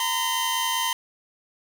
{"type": "tone cluster", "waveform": "sawtooth", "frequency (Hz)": [925, 1015, 3110], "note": ["A#5", "B5", "G7"], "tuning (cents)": [-14, 47, -14], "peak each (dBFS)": -24, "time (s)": [0, 0.93], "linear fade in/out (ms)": 2, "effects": []}